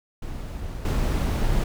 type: noise with level steps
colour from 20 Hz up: brown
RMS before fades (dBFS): -33 / -22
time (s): 0.22-1.64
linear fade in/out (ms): 5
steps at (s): 0.85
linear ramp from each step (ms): 2
effects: none

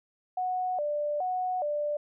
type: tone with vibrato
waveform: sine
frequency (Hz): 659.3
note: E5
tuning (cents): 0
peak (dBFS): -27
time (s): 0.37-1.97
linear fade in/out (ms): 5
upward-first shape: square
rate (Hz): 1.2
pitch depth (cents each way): 190
effects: none

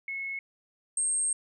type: tone pair in turn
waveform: sine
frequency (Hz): 2186 / 8471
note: C#7 / C9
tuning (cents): -25 / +20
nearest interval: octave + major seventh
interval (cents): 2345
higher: second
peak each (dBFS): -32 / -25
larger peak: second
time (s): 0.08-0.39 / 0.97-1.33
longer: second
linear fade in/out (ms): 2
effects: none

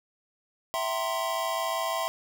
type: chord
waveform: square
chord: C dominant seventh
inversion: first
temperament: equal with one note detuned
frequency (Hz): 659.3 / 765.2 / 932.3 / 1046.5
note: E5 / G5 / Bb5 / C6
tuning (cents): 0 / -42 / 0 / 0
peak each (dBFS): -32 / -36 / -38 / -32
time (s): 0.74-2.08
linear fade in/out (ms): 0
effects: none

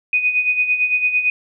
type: tone with tremolo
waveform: sine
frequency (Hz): 2489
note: D#7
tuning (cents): 0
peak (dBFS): -12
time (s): 0.13-1.3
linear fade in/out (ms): 2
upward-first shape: sine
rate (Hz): 8.9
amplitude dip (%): 65
effects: none

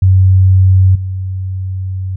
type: tone with level steps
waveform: sine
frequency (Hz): 94.1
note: F#2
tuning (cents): +30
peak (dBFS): -4 / -16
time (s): 0.02-2.16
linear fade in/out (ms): 5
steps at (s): 0.95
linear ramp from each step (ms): 5
effects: none

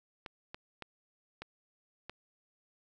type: clicks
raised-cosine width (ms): 0.3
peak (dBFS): -26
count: 5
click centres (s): 0.262 / 0.545 / 0.823 / 1.42 / 2.096
effects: none

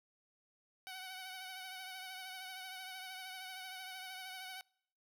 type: tone with vibrato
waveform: 10% pulse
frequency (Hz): 750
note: F#5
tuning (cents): +23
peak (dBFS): -37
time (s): 0.87-4.61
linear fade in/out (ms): 0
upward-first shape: triangle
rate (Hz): 13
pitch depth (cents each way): 42
effects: noise-tail reverb RT60 0.7 s tail -26 dB re dry

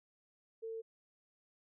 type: tone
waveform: sine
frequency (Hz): 450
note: A4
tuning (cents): +39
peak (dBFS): -40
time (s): 0.62-0.82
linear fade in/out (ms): 20
effects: none

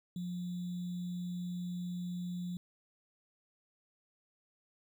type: tone with sample-and-hold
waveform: sine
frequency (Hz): 177.7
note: F3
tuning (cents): +30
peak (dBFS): -36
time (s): 0.16-2.57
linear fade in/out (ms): 2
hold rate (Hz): 3675
effects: none

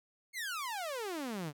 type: exponential sweep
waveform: sawtooth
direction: down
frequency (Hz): 2217 to 137.7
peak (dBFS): -33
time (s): 0.33-1.53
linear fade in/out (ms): 50
effects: none

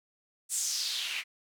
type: noise with band-pass filter sweep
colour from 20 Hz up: white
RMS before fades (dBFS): -33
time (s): 0.49-1.24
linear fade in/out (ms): 50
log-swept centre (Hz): 8600 to 2200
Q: 3.3
effects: none

